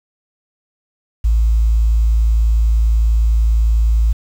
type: tone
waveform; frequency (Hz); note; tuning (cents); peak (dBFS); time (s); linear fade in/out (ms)
sine; 55.4; A1; +13; -9; 1.24-4.13; 10
effects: tanh soft clip ceiling -6 dBFS + 7-bit